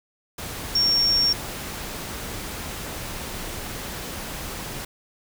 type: tone in noise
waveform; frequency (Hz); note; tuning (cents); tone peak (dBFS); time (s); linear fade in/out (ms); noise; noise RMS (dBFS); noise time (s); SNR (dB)
sine; 5520; F8; -21; -17; 0.75-1.33; 5; pink; -33; 0.38-4.85; +13
effects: none